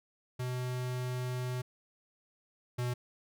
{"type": "tone pair in turn", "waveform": "square", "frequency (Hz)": [125.8, 123.14], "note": ["B2", "B2"], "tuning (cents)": [32, -5], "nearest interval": "unison", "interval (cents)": 37, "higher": "first", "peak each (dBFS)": [-34, -32], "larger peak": "second", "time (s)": [[0.39, 1.62], [2.78, 2.94]], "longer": "first", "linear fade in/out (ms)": 10, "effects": []}